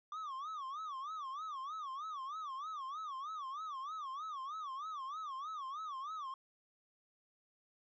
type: tone with vibrato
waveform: triangle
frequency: 1165 Hz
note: D6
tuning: 14 cents flat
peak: -39 dBFS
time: 0.12-6.34 s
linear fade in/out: 2 ms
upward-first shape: sine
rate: 3.2 Hz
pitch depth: 190 cents each way
effects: resampled to 16000 Hz